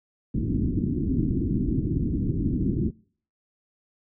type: low-pass noise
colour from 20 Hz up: white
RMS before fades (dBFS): -25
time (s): 0.34-2.91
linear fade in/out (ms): 10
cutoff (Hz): 320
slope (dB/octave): 48
effects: noise-tail reverb RT60 0.5 s tail -24 dB re dry